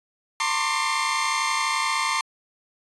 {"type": "tone cluster", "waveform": "sawtooth", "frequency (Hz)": [904, 1039, 1091, 1188, 2109], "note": ["A5", "C6", "C#6", "D6", "C7"], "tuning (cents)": [47, -12, -28, 20, 13], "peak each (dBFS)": -25, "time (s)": [0.4, 2.21], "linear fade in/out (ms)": 2, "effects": ["resampled to 22050 Hz"]}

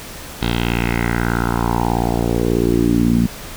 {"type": "tone with low-pass filter sweep", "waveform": "10% pulse", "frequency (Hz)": 58.4, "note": "A#1", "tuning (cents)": 4, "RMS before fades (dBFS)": -17, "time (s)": [0.41, 3.27], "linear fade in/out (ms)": 10, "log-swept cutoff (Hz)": [3800, 210], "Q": 3.6, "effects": ["pink hiss -33 dBFS RMS until 3.56 s"]}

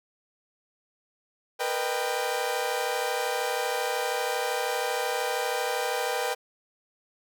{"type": "tone cluster", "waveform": "sawtooth", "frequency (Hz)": [463.8, 496.6, 612, 788], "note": ["A#4", "B4", "D#5", "G5"], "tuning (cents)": [-9, 9, -29, 9], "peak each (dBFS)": [-30, -27, -31, -27], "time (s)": [1.59, 6.35], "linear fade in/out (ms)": 20, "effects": []}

